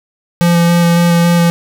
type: tone with vibrato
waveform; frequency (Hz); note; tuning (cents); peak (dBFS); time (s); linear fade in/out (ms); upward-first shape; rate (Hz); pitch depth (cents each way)
square; 171.4; F3; -32; -8; 0.41-1.5; 0; square; 3.6; 9
effects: none